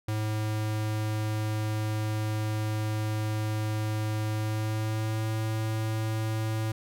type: tone with pitch glide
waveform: square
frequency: 107.8 to 109.87 Hz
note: A2 to A2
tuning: -35 to -2 cents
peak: -28 dBFS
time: 0.08-6.72 s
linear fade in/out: 5 ms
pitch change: +33 cents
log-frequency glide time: 4.33-5.28 s
effects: none